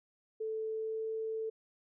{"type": "tone with pitch glide", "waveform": "sine", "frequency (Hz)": [439.6, 442.7], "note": ["A4", "A4"], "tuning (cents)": [-2, 11], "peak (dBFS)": -34, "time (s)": [0.4, 1.5], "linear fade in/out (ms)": 10, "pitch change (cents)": 13, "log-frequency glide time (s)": [0.68, 1.08], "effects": []}